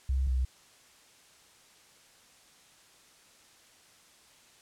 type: tone pair in turn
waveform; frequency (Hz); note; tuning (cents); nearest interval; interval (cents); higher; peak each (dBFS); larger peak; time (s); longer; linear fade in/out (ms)
sine; 66 / 63.94; C2 / C2; +16 / -39; minor second; 55; first; -25; neither; 0.09-0.27 / 0.27-0.45; neither; 5
effects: white hiss -59 dBFS RMS until 4.61 s + low-pass 9000 Hz 12 dB/octave